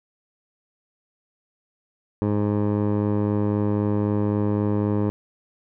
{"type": "tone with low-pass filter", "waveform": "15% pulse", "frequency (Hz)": 103.83, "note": "G#2", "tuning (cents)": 0, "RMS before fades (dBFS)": -22, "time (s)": [2.22, 5.1], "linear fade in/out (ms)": 0, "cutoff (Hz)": 710, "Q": 1, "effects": []}